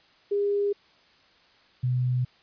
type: tone pair in turn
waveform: sine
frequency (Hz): 405.6 / 125.6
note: G#4 / B2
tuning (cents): -41 / +30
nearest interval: octave + minor sixth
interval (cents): 2029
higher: first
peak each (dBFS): -22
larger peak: neither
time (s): 0.31-0.73 / 1.83-2.25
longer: neither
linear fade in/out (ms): 10
effects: white hiss -59 dBFS RMS until 2.42 s + resampled to 11025 Hz